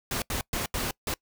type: noise bursts at uneven times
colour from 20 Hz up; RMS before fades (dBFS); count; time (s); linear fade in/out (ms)
pink; -30; 5; 0.11-0.22 / 0.3-0.41 / 0.53-0.66 / 0.74-0.91 / 1.07-1.14; 2
effects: noise-tail reverb RT60 0.1 s tail -24 dB re dry